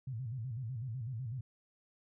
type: tone with vibrato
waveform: sine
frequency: 120.8 Hz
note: B2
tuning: 38 cents flat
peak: -37 dBFS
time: 0.07-1.41 s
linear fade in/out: 5 ms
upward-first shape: square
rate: 8 Hz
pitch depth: 150 cents each way
effects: none